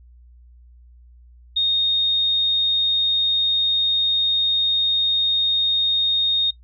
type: tone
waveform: sine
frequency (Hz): 3700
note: A#7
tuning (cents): -14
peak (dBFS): -16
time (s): 1.56-6.51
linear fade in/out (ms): 10
effects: noise-tail reverb RT60 0.1 s tail -22 dB re dry + added 60 Hz sine -45 dBFS peak until 6.63 s